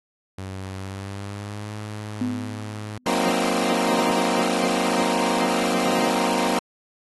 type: tone with pitch glide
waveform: sawtooth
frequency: 95.4 to 105.85 Hz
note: G2 to G#2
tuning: -47 to +33 cents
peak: -27 dBFS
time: 0.38-2.98 s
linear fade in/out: 5 ms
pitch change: +180 cents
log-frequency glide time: 0.77-1.74 s
type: tone with exponential decay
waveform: sine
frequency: 248.8 Hz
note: B3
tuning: 13 cents sharp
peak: -20 dBFS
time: 2.21-3.09 s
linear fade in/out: 2 ms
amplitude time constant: 190 ms
type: chord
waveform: 15% pulse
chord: C half-diminished seventh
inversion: second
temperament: equal with one note detuned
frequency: 183.72 / 233.1 / 261.6 / 311.1 Hz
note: Gb3 / Bb3 / C4 / Eb4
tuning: -12 / 0 / 0 / 0 cents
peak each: -21 / -18 / -19 / -21 dBFS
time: 3.06-6.59 s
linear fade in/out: 2 ms
effects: AAC 32 kbps